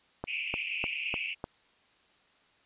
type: click train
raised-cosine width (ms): 1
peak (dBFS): -20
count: 5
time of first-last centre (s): 0.24-1.441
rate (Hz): 3.33
type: band-pass noise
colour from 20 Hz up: white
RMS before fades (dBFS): -35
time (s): 0.27-1.35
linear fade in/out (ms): 20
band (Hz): 2300 to 2800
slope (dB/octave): 96
effects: white hiss -65 dBFS RMS until 2.65 s + resampled to 8000 Hz

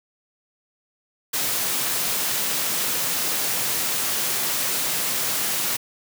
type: high-pass noise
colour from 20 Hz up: white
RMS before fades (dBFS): -24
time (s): 1.33-5.77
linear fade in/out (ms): 10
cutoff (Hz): 100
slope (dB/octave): 96
effects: none

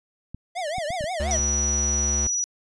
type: clicks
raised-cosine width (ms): 5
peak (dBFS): -23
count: 6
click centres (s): 0.346 / 0.783 / 0.905 / 1.009 / 1.041 / 1.392
type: tone with vibrato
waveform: square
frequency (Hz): 662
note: E5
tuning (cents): +7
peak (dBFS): -27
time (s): 0.55-1.38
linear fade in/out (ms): 20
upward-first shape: triangle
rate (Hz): 5.7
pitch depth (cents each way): 260
type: tone with pitch glide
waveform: square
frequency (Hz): 72.5 to 71.79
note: D2 to D2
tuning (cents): -22 to -39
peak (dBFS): -26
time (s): 1.2-2.27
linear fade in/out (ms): 0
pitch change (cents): -17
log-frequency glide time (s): 1.31-1.46
type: tone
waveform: sine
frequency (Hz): 5860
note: F#8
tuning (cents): -18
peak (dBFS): -22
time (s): 1.31-2.44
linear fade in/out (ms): 0
effects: resampled to 22050 Hz

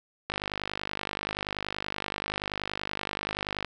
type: click train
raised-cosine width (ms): 0.3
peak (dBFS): -14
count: 170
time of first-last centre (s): 0.3-3.647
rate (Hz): 50.5
effects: none

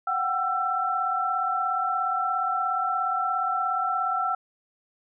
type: tone cluster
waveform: sine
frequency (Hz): 734 / 771 / 1339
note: F#5 / G5 / E6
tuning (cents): -14 / -29 / +27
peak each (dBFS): -30 / -30 / -25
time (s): 0.07-4.35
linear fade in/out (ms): 5
effects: none

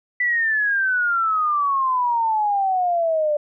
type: exponential sweep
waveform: sine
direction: down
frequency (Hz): 1989 to 587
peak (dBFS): -17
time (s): 0.2-3.37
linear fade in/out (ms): 5
effects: none

